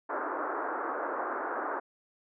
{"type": "band-pass noise", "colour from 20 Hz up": "white", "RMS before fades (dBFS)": -34, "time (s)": [0.09, 1.8], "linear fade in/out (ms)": 10, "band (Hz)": [290, 1500], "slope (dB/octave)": 48, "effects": []}